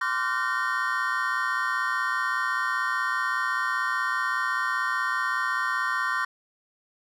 triangle tone cluster, 1037 / 1153 / 1399 / 1524 / 1836 Hz, C6 / D6 / F6 / G6 / A#6, -16 / -32 / +3 / -49 / -27 cents, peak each -29 dBFS, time 0.01-6.25 s, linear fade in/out 5 ms, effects none

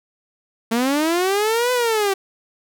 sawtooth linear two-way sweep, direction up then down, 221.9 to 505 to 381.5 Hz, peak -13 dBFS, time 0.71-2.14 s, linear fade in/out 10 ms, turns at 1.72 s, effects none

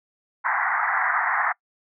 white band-pass noise, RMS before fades -23 dBFS, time 0.44-1.53 s, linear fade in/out 20 ms, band 710 to 2000 Hz, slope 96 dB/octave, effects noise-tail reverb RT60 0.1 s tail -25 dB re dry

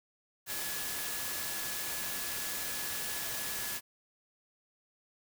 sine tone in noise, 1700 Hz, G#6, 40 cents sharp, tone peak -46 dBFS, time 0.46-3.81 s, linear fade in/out 50 ms, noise white, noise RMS -37 dBFS, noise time 0.46-3.81 s, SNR -12 dB, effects none

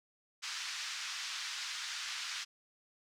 white band-pass noise, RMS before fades -41 dBFS, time 0.42-2.45 s, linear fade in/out 20 ms, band 1200 to 5900 Hz, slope 24 dB/octave, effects none

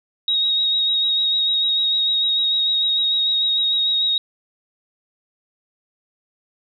sine tone with vibrato, 3780 Hz, A#7, 23 cents sharp, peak -16 dBFS, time 0.28-4.18 s, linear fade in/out 2 ms, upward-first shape sine, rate 6.7 Hz, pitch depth 22 cents each way, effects none

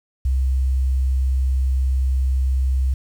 sine tone, 65.6 Hz, C2, 5 cents sharp, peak -15 dBFS, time 0.25-2.94 s, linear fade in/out 5 ms, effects tanh soft clip ceiling -11 dBFS + 8-bit

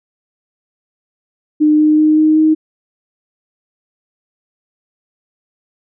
sine tone with pitch steps, 303.5 / 305.8 / 308.1 / 310.4 / 312.8 Hz, D#4 / D#4 / D#4 / D#4 / D#4, -43 / -30 / -17 / -4 / +9 cents, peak -7 dBFS, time 1.6-2.55 s, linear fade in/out 20 ms, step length 190 ms, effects none

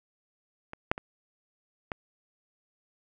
clicks, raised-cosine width 0.5 ms, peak -24 / -8 / -22 / -17 dBFS, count 4, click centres 0.734 / 0.915 / 0.979 / 1.918 s, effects none

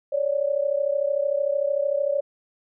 sine tone pair together, 554 / 587.3 Hz, C#5 / D5, -1 / 0 cents, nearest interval minor second, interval 101 cents, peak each -23 / -24 dBFS, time 0.12-2.21 s, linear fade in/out 10 ms, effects none

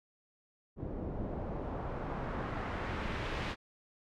pink noise with low-pass filter sweep, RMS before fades -38 dBFS, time 0.76-3.56 s, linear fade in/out 50 ms, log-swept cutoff 420 to 3100 Hz, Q 1, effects none

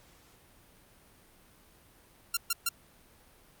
5% pulse tone bursts, 1379 Hz, F6, 22 cents flat, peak -15 dBFS, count 3, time 2.34-2.69 s, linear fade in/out 5 ms, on 30 ms, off 130 ms, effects pink hiss -60 dBFS RMS until 3.6 s + Opus 48 kbps

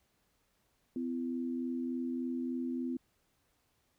sine tone pair together, 253.7 / 337.1 Hz, B3 / E4, +47 / +39 cents, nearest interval perfect fourth, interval 492 cents, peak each -34 / -40 dBFS, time 0.96-2.97 s, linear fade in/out 2 ms, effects pink hiss -75 dBFS RMS until 3.98 s

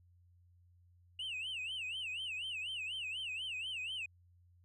sine tone with vibrato, 2794 Hz, F7, in tune, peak -36 dBFS, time 1.19-4.06 s, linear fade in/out 5 ms, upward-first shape sine, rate 4.1 Hz, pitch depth 200 cents each way, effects tanh soft clip ceiling -37 dBFS + added 88 Hz sine -63 dBFS peak until 4.64 s

